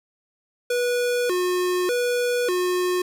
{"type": "tone with vibrato", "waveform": "square", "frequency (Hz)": 419.8, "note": "G#4", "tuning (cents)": 19, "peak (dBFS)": -21, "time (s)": [0.7, 3.02], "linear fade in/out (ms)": 5, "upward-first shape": "square", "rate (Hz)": 0.84, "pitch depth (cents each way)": 260, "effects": []}